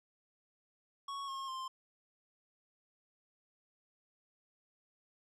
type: tone with pitch steps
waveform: square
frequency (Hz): 1109 / 1078.7 / 1049.2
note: C#6 / C#6 / C6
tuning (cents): 0 / -48 / +4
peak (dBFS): -40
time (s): 1.08-1.68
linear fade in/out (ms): 5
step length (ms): 200
effects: low-pass 7000 Hz 12 dB/octave